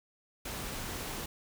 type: noise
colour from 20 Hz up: pink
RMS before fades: -39 dBFS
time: 0.45-1.26 s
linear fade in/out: 5 ms
effects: none